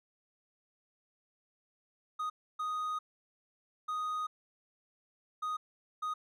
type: tone bursts at uneven times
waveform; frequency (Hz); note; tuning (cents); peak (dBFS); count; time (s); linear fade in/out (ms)
triangle; 1244.5; D#6; 0; -31; 5; 2.19-2.3 / 2.59-2.99 / 3.88-4.27 / 5.42-5.57 / 6.02-6.14; 10
effects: none